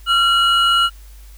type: tone pair together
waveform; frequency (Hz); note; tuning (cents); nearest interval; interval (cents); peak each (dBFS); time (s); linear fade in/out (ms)
triangle; 1371.9 / 2907; F6 / F#7; -31 / -31; octave + minor second; 1300; -12 / -14; 0.06-0.9; 50
effects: added 50 Hz sine -37 dBFS peak until 1.37 s + white hiss -50 dBFS RMS until 1.37 s